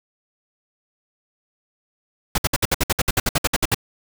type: noise bursts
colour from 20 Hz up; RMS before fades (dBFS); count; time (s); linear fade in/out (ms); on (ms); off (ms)
pink; -18; 16; 2.35-3.746; 5; 31; 60
effects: none